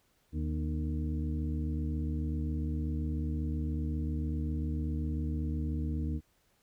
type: harmonic tone with a mistuned harmonic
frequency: 76.5 Hz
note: D#2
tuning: 29 cents flat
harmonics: 1 / 2 / 3 / 4 / 6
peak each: -32 / -38 / -39 / -40 / -51 dBFS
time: 0.32-6.21 s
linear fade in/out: 50 ms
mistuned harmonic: 3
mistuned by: +67 cents
effects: pink hiss -71 dBFS RMS until 6.62 s